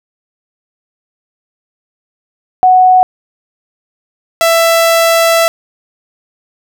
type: tone pair in turn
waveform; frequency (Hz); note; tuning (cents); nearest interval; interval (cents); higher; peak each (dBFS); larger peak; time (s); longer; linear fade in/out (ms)
sine / sawtooth; 740 / 664.3; F#5 / E5; 0 / +13; major second; 187; first; -3; neither; 2.63-3.03 / 4.41-5.48; second; 0
effects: none